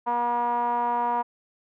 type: tone with low-pass filter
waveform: 5% pulse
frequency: 239.6 Hz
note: A#3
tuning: 48 cents sharp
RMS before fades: -25 dBFS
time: 0.06-1.23 s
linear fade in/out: 20 ms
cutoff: 900 Hz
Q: 9.1
effects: none